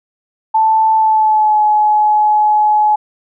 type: tone with pitch glide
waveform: sine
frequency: 880 to 847.6 Hz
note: A5 to G#5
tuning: 0 to +35 cents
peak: -8 dBFS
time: 0.54-2.96 s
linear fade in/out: 10 ms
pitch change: -65 cents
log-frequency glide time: 0.95-1.62 s
effects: none